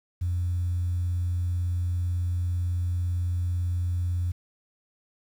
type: tone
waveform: sine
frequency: 88.2 Hz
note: F2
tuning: 18 cents sharp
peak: -23 dBFS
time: 0.21-4.32 s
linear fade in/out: 10 ms
effects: tanh soft clip ceiling -20 dBFS + 9-bit